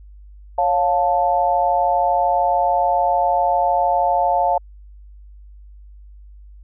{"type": "chord", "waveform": "sine", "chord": "Db augmented", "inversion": "none", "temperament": "equal with one note detuned", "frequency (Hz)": [554.4, 707, 880], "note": ["Db5", "F5", "A5"], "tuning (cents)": [0, 21, 0], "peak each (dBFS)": [-22, -17, -19], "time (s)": [0.58, 4.58], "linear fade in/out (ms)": 5, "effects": ["added 50 Hz sine -39 dBFS peak until 6.63 s"]}